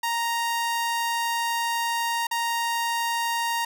sawtooth tone with dropouts, 932 Hz, A#5, 1 cent flat, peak -20 dBFS, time 0.03-3.65 s, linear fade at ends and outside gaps 5 ms, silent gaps 2.27-2.311 s, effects none

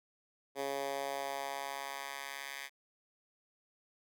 10% pulse tone with high-pass filter sweep, 138.59 Hz, C#3, in tune, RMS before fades -40 dBFS, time 0.55-2.7 s, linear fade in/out 50 ms, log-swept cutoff 420 to 1800 Hz, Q 1.5, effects none

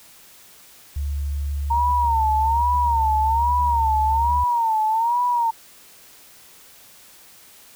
sine tone, 71.4 Hz, D2, 48 cents flat, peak -22 dBFS, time 0.96-4.44 s, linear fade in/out 5 ms
sine tone with vibrato, 921 Hz, A#5, 21 cents flat, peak -17 dBFS, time 1.7-5.51 s, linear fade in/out 10 ms, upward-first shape sine, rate 1.2 Hz, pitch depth 110 cents each way
effects white hiss -48 dBFS RMS until 7.75 s

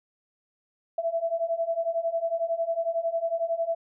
sine beating tone pair, 659.3 / 670.3 Hz, E5 / E5, 0 / +29 cents, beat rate 11 Hz, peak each -29 / -27 dBFS, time 0.98-3.75 s, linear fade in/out 5 ms, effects none

